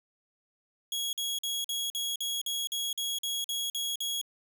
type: tone bursts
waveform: sawtooth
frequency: 3322 Hz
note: G#7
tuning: in tune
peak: -27 dBFS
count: 13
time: 0.92-4.214 s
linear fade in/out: 2 ms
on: 210 ms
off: 47 ms
effects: none